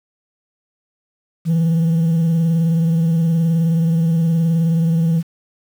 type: tone with vibrato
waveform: sine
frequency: 164.81 Hz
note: E3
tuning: in tune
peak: -10 dBFS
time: 1.45-5.23 s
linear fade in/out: 50 ms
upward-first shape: sine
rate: 19 Hz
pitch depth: 42 cents each way
effects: tanh soft clip ceiling -12 dBFS + 7-bit